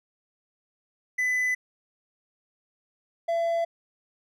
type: tone pair in turn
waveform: triangle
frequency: 2003 / 672.7 Hz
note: B6 / E5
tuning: +24 / +35 cents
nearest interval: octave + perfect fifth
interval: 1889 cents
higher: first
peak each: -21 dBFS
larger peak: neither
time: 1.18-1.55 / 3.28-3.65 s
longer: neither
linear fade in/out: 10 ms
effects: none